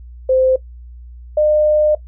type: tone pair in turn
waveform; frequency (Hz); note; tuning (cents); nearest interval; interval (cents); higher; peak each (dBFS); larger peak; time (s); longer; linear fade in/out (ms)
sine; 519 / 605.9; C5 / D#5; -14 / -46; minor third; 268; second; -10; neither; 0.29-0.56 / 1.37-1.95; second; 5
effects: noise-tail reverb RT60 0.1 s tail -17 dB re dry + added 60 Hz sine -33 dBFS peak until 2.07 s